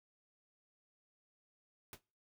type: noise with exponential decay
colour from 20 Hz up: pink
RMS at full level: -45 dBFS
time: 1.93-2.01 s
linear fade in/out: 1 ms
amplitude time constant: 16 ms
effects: noise-tail reverb RT60 0.4 s tail -25 dB re dry